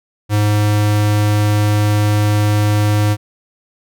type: tone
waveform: square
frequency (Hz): 104.7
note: G#2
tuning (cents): +15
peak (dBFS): -12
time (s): 0.29-3.17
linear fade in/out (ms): 50
effects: none